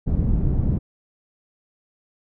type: low-pass noise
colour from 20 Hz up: pink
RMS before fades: -20 dBFS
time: 0.06-0.79 s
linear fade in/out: 20 ms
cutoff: 190 Hz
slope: 12 dB/octave
effects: none